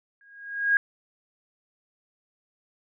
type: tone with exponential growth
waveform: sine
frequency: 1636 Hz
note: G#6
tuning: 26 cents flat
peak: -15 dBFS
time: 0.21-0.77 s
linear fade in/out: 1 ms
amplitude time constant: 120 ms
effects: none